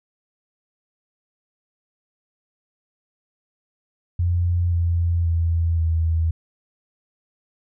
sine tone with pitch steps, 87.31 / 85.37 / 83.46 / 81.6 Hz, F2 / F2 / E2 / E2, 0 / -39 / +22 / -17 cents, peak -17 dBFS, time 4.19-6.31 s, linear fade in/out 5 ms, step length 530 ms, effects none

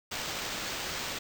violet noise with sample-and-hold, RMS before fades -36 dBFS, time 0.11-1.19 s, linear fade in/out 10 ms, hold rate 11025 Hz, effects none

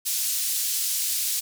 white band-pass noise, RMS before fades -26 dBFS, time 0.05-1.41 s, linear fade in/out 20 ms, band 4200 to 15000 Hz, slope 12 dB/octave, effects none

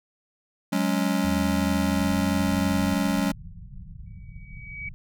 square chord, F# suspended second, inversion none, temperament just, 185 / 208.1 / 277.5 Hz, F#3 / G#3 / C#4, 0 / +4 / +2 cents, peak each -27 dBFS, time 0.72-3.32 s, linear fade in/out 10 ms
sine tone with pitch glide, 80.6 to 87.89 Hz, E2 to F2, -38 to +12 cents, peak -30 dBFS, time 1.24-2.94 s, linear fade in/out 5 ms, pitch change +150 cents, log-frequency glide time 1.93-2.12 s
pink low-pass noise, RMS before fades -41 dBFS, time 1.97-4.94 s, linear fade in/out 0 ms, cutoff 190 Hz, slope 96 dB/octave
sine tone with exponential growth, 2270 Hz, C#7, 41 cents sharp, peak -30 dBFS, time 4.06-4.89 s, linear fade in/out 5 ms, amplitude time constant 180 ms
effects none

